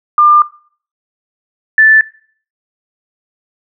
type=tone pair in turn; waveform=sine; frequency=1199 / 1756.6 Hz; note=D6 / A6; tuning=+36 / -3 cents; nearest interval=perfect fifth; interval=661 cents; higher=second; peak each=-4 / -3 dBFS; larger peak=second; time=0.18-0.42 / 1.78-2.01 s; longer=first; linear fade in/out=2 ms; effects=noise-tail reverb RT60 0.5 s tail -21 dB re dry